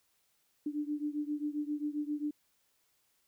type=beating tone pair; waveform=sine; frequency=293.7 / 301.2 Hz; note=D4 / D4; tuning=0 / +44 cents; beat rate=7.5 Hz; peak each=-35 / -37 dBFS; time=0.66-2.31 s; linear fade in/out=5 ms; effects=white hiss -74 dBFS RMS until 3.27 s